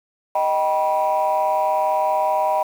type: chord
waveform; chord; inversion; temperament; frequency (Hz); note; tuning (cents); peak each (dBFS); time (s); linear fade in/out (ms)
sine; Eb augmented; none; just; 622.3 / 777.8 / 972.3; Eb5 / G5 / B5; 0 / -14 / -27; -20; 0.35-2.63; 5
effects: tanh soft clip ceiling -11 dBFS + 7-bit